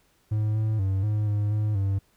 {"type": "tone with pitch steps", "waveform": "triangle", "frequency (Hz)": [107.1, 108.9, 96.3, 106, 103.8, 106.3, 97.9], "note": ["A2", "A2", "G2", "G#2", "G#2", "G#2", "G2"], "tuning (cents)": [-46, -17, -30, 36, 0, 41, -2], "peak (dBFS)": -20, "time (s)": [0.31, 1.99], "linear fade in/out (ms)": 10, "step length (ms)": 240, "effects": ["pink hiss -65 dBFS RMS until 2.16 s"]}